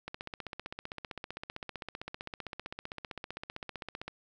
click train, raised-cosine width 0.3 ms, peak -23 dBFS, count 63, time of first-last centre 0.08-4.08 s, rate 15.5 Hz, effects none

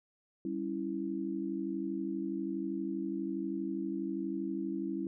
sine chord, C# diminished, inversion second, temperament equal, 196 / 277.2 / 329.6 Hz, G3 / C#4 / E4, 0 / 0 / 0 cents, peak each -39 / -38 / -36 dBFS, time 0.45-5.07 s, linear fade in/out 2 ms, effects none

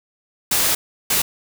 white noise bursts at uneven times, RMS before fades -18 dBFS, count 2, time 0.51-0.75 / 1.1-1.22 s, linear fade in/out 5 ms, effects none

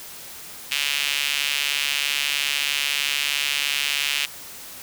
sawtooth tone with high-pass filter, 143.1 Hz, D3, 45 cents flat, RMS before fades -24 dBFS, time 0.71-4.26 s, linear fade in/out 10 ms, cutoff 2700 Hz, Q 2.7, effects white hiss -39 dBFS RMS until 4.82 s

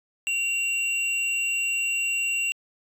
sine tone pair together, 2759 / 7822 Hz, F7 / B8, -22 / -18 cents, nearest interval octave + tritone, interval 1804 cents, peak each -22 / -29 dBFS, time 0.27-2.52 s, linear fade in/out 0 ms, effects tanh soft clip ceiling -20 dBFS

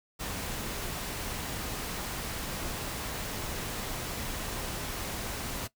pink noise, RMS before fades -36 dBFS, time 0.19-5.68 s, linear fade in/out 20 ms, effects noise-tail reverb RT60 0.1 s tail -18 dB re dry

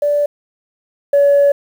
sine tone pair in turn, 583 / 567.4 Hz, D5 / C#5, -13 / +40 cents, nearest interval unison, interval 47 cents, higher first, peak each -11 / -6 dBFS, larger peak second, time 0.02-0.26 / 1.13-1.52 s, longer second, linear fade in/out 5 ms, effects tanh soft clip ceiling -5 dBFS + 7-bit

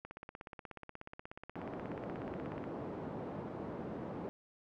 click train, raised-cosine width 0.5 ms, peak -31 dBFS, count 44, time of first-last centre 0.05-2.64 s, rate 16.6 Hz
pink band-pass noise, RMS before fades -43 dBFS, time 1.56-4.29 s, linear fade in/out 0 ms, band 170 to 680 Hz, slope 12 dB/octave
effects none

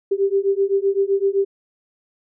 sine beating tone pair, 390 / 397.8 Hz, G4 / G4, -9 / +25 cents, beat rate 7.8 Hz, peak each -19 dBFS, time 0.11-1.45 s, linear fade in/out 10 ms, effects none

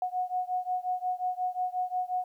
sine beating tone pair, 729 / 734.6 Hz, F#5 / F#5, -26 / -13 cents, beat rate 5.6 Hz, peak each -31 / -32 dBFS, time 0.02-2.24 s, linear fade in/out 2 ms, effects 11-bit

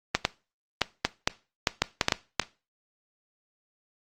clicks, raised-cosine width 0.2 ms, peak -3 dBFS, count 11, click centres 0.15 / 0.251 / 0.817 / 1.05 / 1.275 / 1.672 / 1.82 / 2.012 / 2.084 / 2.122 / 2.397 s, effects noise-tail reverb RT60 0.3 s tail -18 dB re dry + Opus 24 kbps

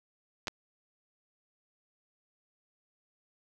clicks, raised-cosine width 0.2 ms, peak -17 dBFS, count 2, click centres 0.472 / 0.481 s, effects none

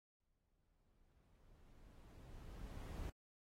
brown noise with exponential growth, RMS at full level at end -45 dBFS, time 0.2-3.1 s, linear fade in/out 5 ms, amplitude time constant 630 ms, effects AAC 48 kbps

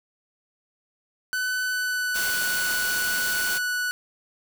45% pulse tone with pitch glide, 1504 to 1478.2 Hz, F#6 to F#6, +28 to -2 cents, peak -24 dBFS, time 1.33-3.91 s, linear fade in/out 0 ms, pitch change -30 cents, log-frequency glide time 1.65-2.48 s
white noise, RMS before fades -30 dBFS, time 2.14-3.59 s, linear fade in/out 20 ms
effects none

